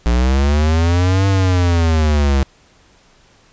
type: linear two-way sweep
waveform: square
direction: up then down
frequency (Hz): 57.3 to 98.3 to 66.6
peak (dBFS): -12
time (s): 0.06-2.43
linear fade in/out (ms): 0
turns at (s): 1.27
effects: pink hiss -51 dBFS RMS until 3.52 s + resampled to 16000 Hz